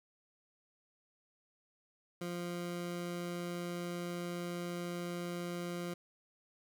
20% pulse tone, 174.61 Hz, F3, in tune, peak -33 dBFS, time 2.21-5.94 s, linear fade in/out 5 ms, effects none

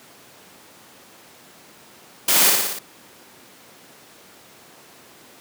white noise with echo, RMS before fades -17 dBFS, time 2.28-2.5 s, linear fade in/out 5 ms, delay 58 ms, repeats 5, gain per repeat -3 dB, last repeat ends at 2.79 s, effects pink hiss -47 dBFS RMS until 5.4 s + high-pass 200 Hz 12 dB/octave

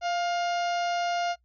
harmonic tone with a mistuned harmonic, 708 Hz, F5, 23 cents sharp, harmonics 1 / 2 / 3 / 4 / 5 / 6 / 7 / 8 / 9, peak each -26 / -35 / -40 / -40 / -46 / -44 / -46 / -47 / -50 dBFS, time 0.01-1.36 s, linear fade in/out 50 ms, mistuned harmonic 1, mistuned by -31 cents, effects noise-tail reverb RT60 0.1 s tail -22 dB re dry + added 60 Hz sine -65 dBFS peak until 1.44 s

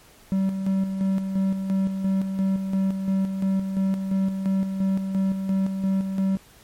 triangle tone with tremolo, 192.3 Hz, G3, 33 cents flat, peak -17 dBFS, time 0.32-6.37 s, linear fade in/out 0 ms, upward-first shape square, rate 2.9 Hz, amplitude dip 50%, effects pink hiss -52 dBFS RMS until 6.63 s + MP3 64 kbps

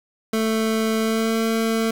25% pulse tone with pitch glide, 221.3 to 224.9 Hz, A3 to A3, +10 to +38 cents, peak -15 dBFS, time 0.33-1.91 s, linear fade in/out 5 ms, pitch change +28 cents, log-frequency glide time 1-1.36 s, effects 7-bit

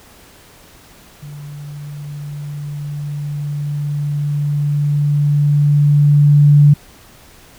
sine tone with level ramp, 145.8 Hz, D3, 12 cents flat, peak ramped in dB -29 to -4 dBFS, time 1.22-6.74 s, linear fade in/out 10 ms, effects pink hiss -44 dBFS RMS until 7.58 s

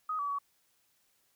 sine tone with pitch steps, 1255 / 1145 / 1130 Hz, D#6 / D6 / C#6, +15 / -44 / +33 cents, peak -31 dBFS, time 0.09-0.387 s, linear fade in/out 5 ms, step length 99 ms, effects white hiss -72 dBFS RMS until 1.35 s

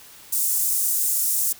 pink high-pass noise, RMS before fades -22 dBFS, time 0.32-1.53 s, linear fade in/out 10 ms, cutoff 7800 Hz, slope 24 dB/octave, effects white hiss -46 dBFS RMS until 1.59 s

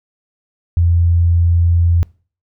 sine tone, 85.4 Hz, F2, 38 cents flat, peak -9 dBFS, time 0.77-2.03 s, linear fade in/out 0 ms, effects noise-tail reverb RT60 0.4 s tail -24 dB re dry

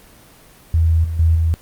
sine tone with level steps, 81.7 Hz, E2, 15 cents flat, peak -11 / -20 / -10 / -13 dBFS, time 0.74-1.54 s, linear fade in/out 0 ms, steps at 1.04 / 1.19 / 1.35 s, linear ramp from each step 5 ms, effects pink hiss -46 dBFS RMS until 1.61 s + Opus 24 kbps

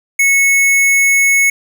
square tone, 2200 Hz, C#7, 14 cents flat, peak -9 dBFS, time 0.19-1.5 s, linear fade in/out 5 ms, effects none

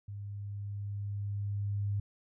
sine tone with level ramp, 101.4 Hz, G#2, 41 cents flat, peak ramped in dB -39 to -29 dBFS, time 0.08-2 s, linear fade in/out 5 ms, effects none

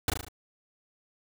pink noise with echo, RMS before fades -25 dBFS, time 0.08-0.1 s, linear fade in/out 2 ms, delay 37 ms, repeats 5, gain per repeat -4 dB, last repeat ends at 0.285 s, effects none

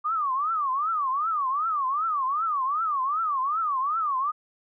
sine tone with vibrato, 1175 Hz, D6, 1 cent sharp, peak -23 dBFS, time 0.04-4.32 s, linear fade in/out 20 ms, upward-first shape triangle, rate 2.6 Hz, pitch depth 260 cents each way, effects none

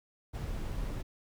brown noise, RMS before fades -36 dBFS, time 0.33-1.03 s, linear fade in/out 20 ms, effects none

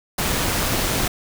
pink noise with amplitude modulation, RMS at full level -20 dBFS, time 0.18-1.08 s, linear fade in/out 5 ms, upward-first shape sine, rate 192 Hz, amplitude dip 35%, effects none

